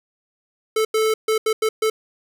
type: tone bursts at uneven times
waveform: square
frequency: 437.8 Hz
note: A4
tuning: 9 cents flat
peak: -17 dBFS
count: 6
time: 0.76-0.85 / 0.94-1.14 / 1.28-1.38 / 1.46-1.53 / 1.62-1.69 / 1.82-1.9 s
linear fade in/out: 5 ms
effects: none